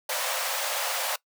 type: high-pass noise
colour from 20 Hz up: pink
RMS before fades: -29 dBFS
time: 0.09-1.16 s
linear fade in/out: 5 ms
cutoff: 510 Hz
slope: 96 dB/octave
effects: noise-tail reverb RT60 0.1 s tail -21 dB re dry